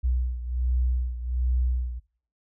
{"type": "beating tone pair", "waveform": "sine", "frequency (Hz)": [61.74, 63.04], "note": ["B1", "B1"], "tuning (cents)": [0, 36], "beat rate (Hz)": 1.3, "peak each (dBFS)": [-24, -29], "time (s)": [0.03, 2], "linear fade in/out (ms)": 20, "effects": ["noise-tail reverb RT60 0.5 s tail -22 dB re dry"]}